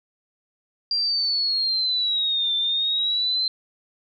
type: linear two-way sweep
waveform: sine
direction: down then up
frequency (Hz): 4765 to 3547 to 4114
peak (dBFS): -20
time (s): 0.91-3.48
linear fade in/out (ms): 2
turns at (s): 2.55
effects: none